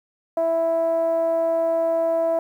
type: tone with low-pass filter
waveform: 10% pulse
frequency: 329.8 Hz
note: E4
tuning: 1 cent sharp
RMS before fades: -21 dBFS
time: 0.37-2.39 s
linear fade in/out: 2 ms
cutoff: 690 Hz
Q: 6.3
effects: 9-bit